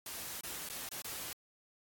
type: noise with dropouts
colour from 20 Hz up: white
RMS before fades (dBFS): -43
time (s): 0.06-1.33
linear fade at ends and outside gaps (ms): 2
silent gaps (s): 0.41-0.435 / 0.689-0.698 / 0.89-0.914 / 1.02-1.044
effects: AAC 64 kbps